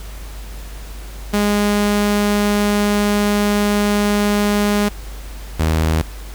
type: tone pair in turn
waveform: sawtooth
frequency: 206.1 / 79.65 Hz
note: G#3 / D#2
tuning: -13 / +41 cents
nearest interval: octave + major third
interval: 1646 cents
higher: first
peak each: -10 dBFS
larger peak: neither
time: 1.33-4.89 / 5.59-6.02 s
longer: first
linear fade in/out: 10 ms
effects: added 50 Hz sine -29 dBFS peak until 6.34 s + pink hiss -39 dBFS RMS until 6.34 s